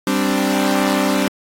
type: chord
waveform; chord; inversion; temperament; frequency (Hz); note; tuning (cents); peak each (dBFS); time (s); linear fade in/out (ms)
sawtooth; G suspended fourth; none; equal; 196 / 261.6 / 293.7; G3 / C4 / D4; 0 / 0 / 0; -16; 0.07-1.28; 2
effects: AAC 48 kbps